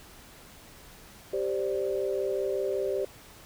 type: chord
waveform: sine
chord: G suspended fourth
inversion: none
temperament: just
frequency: 392 / 522.7 / 588 Hz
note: G4 / C5 / D5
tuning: 0 / -2 / +2 cents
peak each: -29 / -32 / -33 dBFS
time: 1.33-3.05 s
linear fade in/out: 5 ms
effects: pink hiss -51 dBFS RMS until 3.45 s